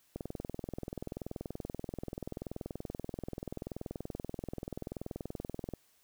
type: click train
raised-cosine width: 2 ms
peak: -25 dBFS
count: 117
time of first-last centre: 0.16-5.737 s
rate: 20.8 Hz
effects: white hiss -69 dBFS RMS until 6.03 s